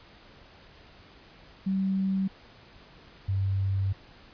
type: tone pair in turn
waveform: sine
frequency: 192 / 97.06 Hz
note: G3 / G2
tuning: -36 / -17 cents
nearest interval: octave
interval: 1181 cents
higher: first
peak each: -24 dBFS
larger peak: neither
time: 1.66-2.28 / 3.28-3.93 s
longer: second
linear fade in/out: 10 ms
effects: pink hiss -53 dBFS RMS until 4.33 s + resampled to 11025 Hz